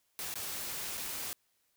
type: noise with dropouts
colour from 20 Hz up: white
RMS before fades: -39 dBFS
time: 0.19-1.33 s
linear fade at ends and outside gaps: 0 ms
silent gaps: 0.34-0.356 / 0.973-0.977 s
effects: white hiss -75 dBFS RMS until 1.76 s